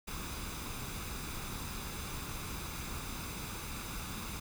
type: noise with comb filter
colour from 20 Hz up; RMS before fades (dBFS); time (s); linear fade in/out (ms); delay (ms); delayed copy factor
pink; -41; 0.07-4.4; 10; 0.81; +0.5
effects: none